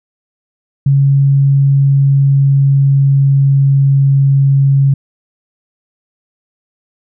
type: tone with pitch glide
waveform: sine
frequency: 138.6 to 137.72 Hz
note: C#3 to C#3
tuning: 0 to -11 cents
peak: -6 dBFS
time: 0.86-4.94 s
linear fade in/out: 5 ms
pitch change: -11 cents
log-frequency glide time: 1.26-4.21 s
effects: none